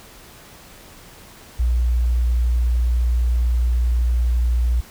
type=tone; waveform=sine; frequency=60 Hz; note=B1; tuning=49 cents flat; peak=-15 dBFS; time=1.59-4.81 s; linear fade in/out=10 ms; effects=pink hiss -44 dBFS RMS until 4.9 s